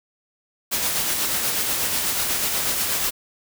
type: noise with tremolo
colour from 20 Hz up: white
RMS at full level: -22 dBFS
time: 0.71-3.11 s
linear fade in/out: 20 ms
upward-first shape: sine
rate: 8.2 Hz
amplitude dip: 30%
effects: none